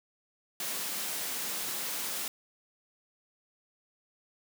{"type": "high-pass noise", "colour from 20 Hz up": "white", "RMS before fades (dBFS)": -35, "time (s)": [0.6, 2.28], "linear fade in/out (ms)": 2, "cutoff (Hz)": 150, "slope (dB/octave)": 48, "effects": []}